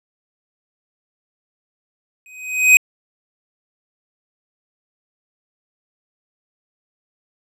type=tone with exponential growth; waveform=square; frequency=2512 Hz; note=D#7; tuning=16 cents sharp; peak=-4 dBFS; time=2.26-2.77 s; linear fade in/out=1 ms; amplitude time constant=110 ms; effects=low-pass 12000 Hz 12 dB/octave